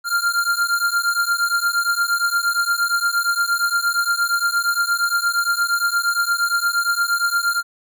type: beating tone pair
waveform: square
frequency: 1391 / 1399.6 Hz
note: F6 / F6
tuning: -7 / +3 cents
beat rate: 8.6 Hz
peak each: -21 dBFS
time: 0.04-7.63 s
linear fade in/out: 50 ms
effects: none